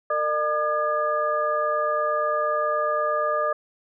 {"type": "tone cluster", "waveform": "sine", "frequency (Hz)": [457, 603, 1208, 1674], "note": ["A#4", "D5", "D6", "G#6"], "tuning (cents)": [-34, 46, 48, 13], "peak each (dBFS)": [-33, -24, -24, -33], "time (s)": [0.1, 3.53], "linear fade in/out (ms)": 5, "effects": []}